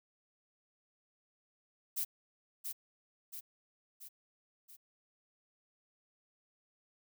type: noise with echo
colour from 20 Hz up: violet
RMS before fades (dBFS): -35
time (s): 1.96-2.05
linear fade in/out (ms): 20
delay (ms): 680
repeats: 4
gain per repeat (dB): -5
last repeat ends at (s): 4.77
effects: none